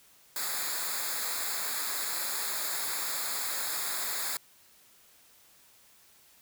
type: noise with comb filter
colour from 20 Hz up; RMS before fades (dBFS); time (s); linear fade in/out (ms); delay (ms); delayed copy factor
white; -33; 0.36-4.37; 2; 0.34; -0.85
effects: white hiss -60 dBFS RMS until 6.41 s